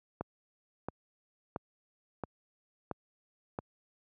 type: click train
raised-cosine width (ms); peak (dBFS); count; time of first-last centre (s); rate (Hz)
1; -21; 6; 0.21-3.588; 1.48
effects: high-pass 80 Hz 12 dB/octave